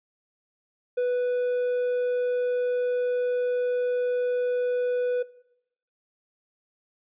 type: tone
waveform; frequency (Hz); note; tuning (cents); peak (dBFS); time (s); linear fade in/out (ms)
triangle; 493.9; B4; 0; -20; 0.97-5.23; 10
effects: noise-tail reverb RT60 0.8 s tail -20 dB re dry + resampled to 8000 Hz